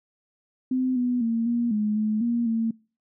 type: tone with pitch steps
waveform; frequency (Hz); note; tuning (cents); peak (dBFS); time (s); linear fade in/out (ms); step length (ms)
sine; 257 / 246.6 / 229 / 237.2 / 211.2 / 214.7 / 236.1 / 226.3; C4 / B3 / A#3 / A#3 / G#3 / A3 / A#3 / A3; -31 / -2 / -31 / +30 / +29 / -42 / +22 / +49; -21; 0.71-2.71; 5; 250
effects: noise-tail reverb RT60 0.4 s tail -26 dB re dry